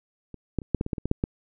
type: clicks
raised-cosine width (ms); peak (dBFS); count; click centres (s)
3; -26 / -12 / -28 / -8 / -11 / -18 / -13 / -20 / -14 / -8 / -11; 11; 0.343 / 0.587 / 0.618 / 0.747 / 0.811 / 0.864 / 0.932 / 0.982 / 1.056 / 1.114 / 1.239
effects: none